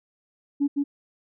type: tone with echo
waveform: sine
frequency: 284 Hz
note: C#4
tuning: 42 cents sharp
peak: -18 dBFS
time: 0.6-0.68 s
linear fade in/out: 20 ms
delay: 160 ms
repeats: 1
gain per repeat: -2 dB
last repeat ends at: 0.84 s
effects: tanh soft clip ceiling -14 dBFS